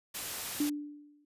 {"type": "noise", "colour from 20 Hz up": "white", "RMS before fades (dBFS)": -38, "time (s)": [0.14, 0.7], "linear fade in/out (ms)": 10}
{"type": "tone with exponential decay", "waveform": "sine", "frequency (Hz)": 293.7, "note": "D4", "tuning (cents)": 0, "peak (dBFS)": -25, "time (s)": [0.6, 1.25], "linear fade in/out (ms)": 5, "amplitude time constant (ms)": 140}
{"effects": ["resampled to 32000 Hz"]}